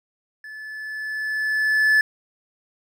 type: tone with level ramp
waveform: triangle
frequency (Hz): 1733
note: A6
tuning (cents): -27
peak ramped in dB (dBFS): -34 to -11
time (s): 0.44-2.01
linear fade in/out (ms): 2
effects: none